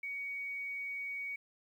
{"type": "tone", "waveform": "sine", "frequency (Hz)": 2245, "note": "C#7", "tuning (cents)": 21, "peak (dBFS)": -37, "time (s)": [0.03, 1.36], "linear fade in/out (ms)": 5, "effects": ["11-bit"]}